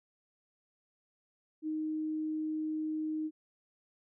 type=tone; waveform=sine; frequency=311.1 Hz; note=D#4; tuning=in tune; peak=-32 dBFS; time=1.62-3.31 s; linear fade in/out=50 ms; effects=none